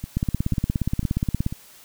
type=two click trains; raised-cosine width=5 ms; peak=-17 / -9 dBFS; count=4 / 23; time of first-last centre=0.04-1.525 / 0.17-1.464 s; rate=2.02 / 17 Hz; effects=white hiss -49 dBFS RMS until 1.84 s